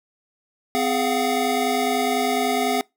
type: tone cluster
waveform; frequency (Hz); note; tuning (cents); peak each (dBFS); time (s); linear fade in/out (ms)
square; 257 / 415 / 697 / 747; C4 / G#4 / F5 / F#5; -31 / -1 / -4 / +16; -26; 0.75-2.81; 0
effects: noise-tail reverb RT60 0.2 s tail -24 dB re dry